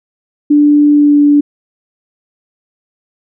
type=tone with pitch glide; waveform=sine; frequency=293.7 to 290.8 Hz; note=D4 to D4; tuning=0 to -17 cents; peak=-4 dBFS; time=0.5-1.41 s; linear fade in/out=10 ms; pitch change=-17 cents; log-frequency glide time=0.91-1.19 s; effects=none